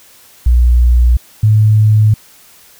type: tone pair in turn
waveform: sine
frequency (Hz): 60.3 / 107.44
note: B1 / A2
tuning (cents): -41 / -41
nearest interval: minor seventh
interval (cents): 1000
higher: second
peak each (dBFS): -5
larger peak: neither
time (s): 0.46-1.17 / 1.43-2.14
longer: neither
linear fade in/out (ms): 5
effects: white hiss -43 dBFS RMS until 2.79 s